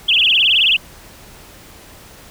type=tone with vibrato; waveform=sine; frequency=2973 Hz; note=F#7; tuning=8 cents sharp; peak=-10 dBFS; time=0.08-0.77 s; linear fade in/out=10 ms; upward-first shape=triangle; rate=19 Hz; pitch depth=290 cents each way; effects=pink hiss -41 dBFS RMS until 2.3 s